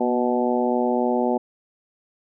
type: harmonic tone with a mistuned harmonic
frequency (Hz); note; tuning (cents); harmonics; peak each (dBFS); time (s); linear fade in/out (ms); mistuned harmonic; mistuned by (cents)
123.47; B2; 0; 2 / 3 / 4 / 5 / 6 / 7; -23 / -25 / -26 / -27 / -28 / -28; 0-1.38; 10; 2; -28
effects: none